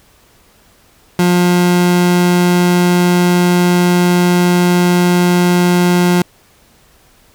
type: tone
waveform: 30% pulse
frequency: 177.3 Hz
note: F3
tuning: 26 cents sharp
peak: -6 dBFS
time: 1.19-6.22 s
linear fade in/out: 2 ms
effects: pink hiss -49 dBFS RMS until 7.34 s